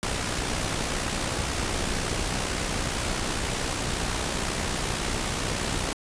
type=noise with amplitude modulation; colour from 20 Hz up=pink; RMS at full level=-26 dBFS; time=0.03-5.93 s; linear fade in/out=0 ms; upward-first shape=sine; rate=62 Hz; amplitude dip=45%; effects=resampled to 22050 Hz